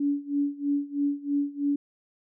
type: tone with tremolo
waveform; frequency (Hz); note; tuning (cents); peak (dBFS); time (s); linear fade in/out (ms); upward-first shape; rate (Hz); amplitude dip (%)
sine; 285.5; D4; -49; -21; 0-1.76; 5; sine; 3.1; 90
effects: none